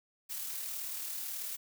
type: noise with amplitude modulation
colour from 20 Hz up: blue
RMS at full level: -38 dBFS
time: 0.29-1.57 s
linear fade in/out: 20 ms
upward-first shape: sine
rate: 38.3 Hz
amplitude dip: 30%
effects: none